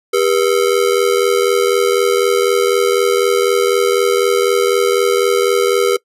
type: ring-modulated tone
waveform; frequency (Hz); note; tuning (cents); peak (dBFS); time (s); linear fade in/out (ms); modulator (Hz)
square; 440; A4; 0; -9; 0.13-5.97; 10; 42
effects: noise-tail reverb RT60 0.1 s tail -22 dB re dry + resampled to 32000 Hz